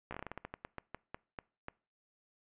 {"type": "slowing click train", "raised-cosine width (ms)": 0.5, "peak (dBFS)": -26, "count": 17, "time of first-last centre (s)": [0.11, 1.684], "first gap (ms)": 15, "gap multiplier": 1.22, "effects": ["noise-tail reverb RT60 0.4 s tail -24 dB re dry", "resampled to 8000 Hz"]}